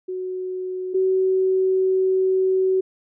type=tone pair in turn; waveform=sine; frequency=370 / 376.9 Hz; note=F#4 / F#4; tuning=0 / +32 cents; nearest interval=unison; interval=32 cents; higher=second; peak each=-25 / -16 dBFS; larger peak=second; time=0.08-0.94 / 0.94-2.81 s; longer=second; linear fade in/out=10 ms; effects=none